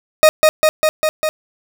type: tone with echo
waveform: 40% pulse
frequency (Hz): 622.3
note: D#5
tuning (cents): 0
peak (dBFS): -4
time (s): 0.23-0.29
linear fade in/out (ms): 0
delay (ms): 200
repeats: 5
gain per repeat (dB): -2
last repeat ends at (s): 1.29
effects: none